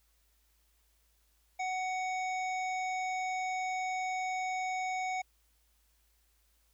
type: harmonic tone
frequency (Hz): 745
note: F#5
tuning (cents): +12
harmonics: 1 / 3 / 5 / 7 / 9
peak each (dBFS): -33 / -38 / -53 / -55 / -49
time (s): 1.59-5.22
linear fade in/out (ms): 10
effects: added 54 Hz sine -70 dBFS peak until 6.73 s + white hiss -73 dBFS RMS until 6.73 s